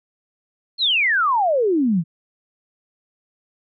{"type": "exponential sweep", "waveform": "sine", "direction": "down", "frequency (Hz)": [4352, 154], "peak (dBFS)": -15, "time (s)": [0.78, 2.04], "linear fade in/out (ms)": 50, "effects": []}